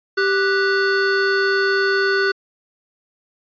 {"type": "tone pair together", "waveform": "square", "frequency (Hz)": [392, 1480], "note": ["G4", "F#6"], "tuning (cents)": [0, 0], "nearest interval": "octave + major seventh", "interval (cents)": 2300, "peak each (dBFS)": -19, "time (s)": [0.17, 2.32], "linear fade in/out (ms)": 10, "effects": ["resampled to 11025 Hz"]}